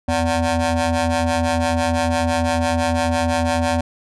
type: ring-modulated tone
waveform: 20% pulse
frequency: 164.81 Hz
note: E3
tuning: in tune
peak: -9 dBFS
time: 0.08-3.81 s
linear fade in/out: 5 ms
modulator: 415 Hz
effects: resampled to 24000 Hz